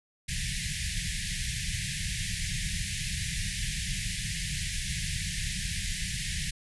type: band-stop noise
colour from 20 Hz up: pink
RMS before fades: -32 dBFS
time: 0.28-6.51 s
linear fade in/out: 10 ms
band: 190 to 1700 Hz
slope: 96 dB/octave
effects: resampled to 24000 Hz